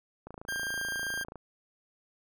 click train, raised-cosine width 1 ms, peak -29 dBFS, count 31, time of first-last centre 0.27-1.357 s, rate 27.6 Hz
40% pulse tone, 1595 Hz, G6, 30 cents sharp, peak -31 dBFS, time 0.48-1.24 s, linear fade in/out 10 ms
effects none

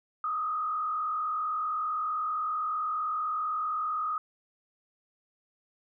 sine tone with frequency modulation, 1244 Hz, D#6, 1 cent flat, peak -28 dBFS, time 0.24-4.18 s, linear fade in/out 2 ms, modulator 44.5 Hz, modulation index 0.84, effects none

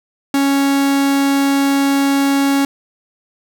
45% pulse tone, 277.2 Hz, C#4, in tune, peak -12 dBFS, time 0.34-2.65 s, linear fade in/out 2 ms, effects 9-bit

